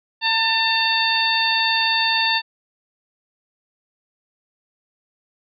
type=harmonic tone with a mistuned harmonic; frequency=903 Hz; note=A5; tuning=45 cents sharp; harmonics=1 / 2 / 3 / 4 / 5; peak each=-23 / -23 / -23 / -23 / -23 dBFS; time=0.21-2.42 s; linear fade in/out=50 ms; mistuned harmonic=2; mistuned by=-19 cents; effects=none